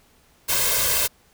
white noise with comb filter, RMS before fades -21 dBFS, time 0.48-1.08 s, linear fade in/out 20 ms, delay 1.9 ms, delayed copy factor +0.9, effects pink hiss -58 dBFS RMS until 1.33 s

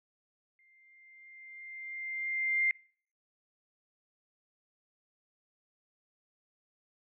sine tone with exponential growth, 2099 Hz, C7, 5 cents sharp, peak -24 dBFS, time 0.59-2.71 s, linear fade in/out 1 ms, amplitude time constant 460 ms, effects noise-tail reverb RT60 0.5 s tail -24 dB re dry

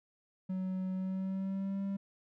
triangle tone with pitch glide, 186.8 to 196.65 Hz, F#3 to G3, +17 to +6 cents, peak -31 dBFS, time 0.49-1.97 s, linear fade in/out 10 ms, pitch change +89 cents, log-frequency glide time 0.93-1.83 s, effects none

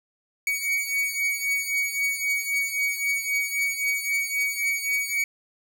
45% pulse beating tone pair, 2249 / 2252.8 Hz, C#7 / C#7, +24 / +27 cents, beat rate 3.8 Hz, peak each -25 / -29 dBFS, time 0.47-5.24 s, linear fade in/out 2 ms, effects none

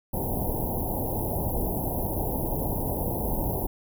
pink band-stop noise, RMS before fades -28 dBFS, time 0.13-3.67 s, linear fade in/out 10 ms, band 940 to 11000 Hz, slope 96 dB/octave, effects none

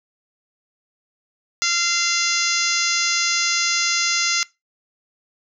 harmonic tone with a mistuned harmonic, 690 Hz, F5, 21 cents flat, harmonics 2 / 3 / 4 / 5 / 6 / 7 / 8 / 9 / 10, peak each -26 / -24 / -28 / -30 / -27 / -25 / -29 / -24 / -30 dBFS, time 1.62-4.43 s, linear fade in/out 0 ms, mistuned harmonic 7, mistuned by +31 cents, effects noise-tail reverb RT60 0.2 s tail -20 dB re dry

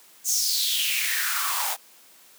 white noise with high-pass filter sweep, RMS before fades -25 dBFS, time 0.24-1.77 s, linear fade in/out 50 ms, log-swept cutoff 6900 to 730 Hz, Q 4.7, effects white hiss -53 dBFS RMS until 2.38 s + high-pass 200 Hz 12 dB/octave

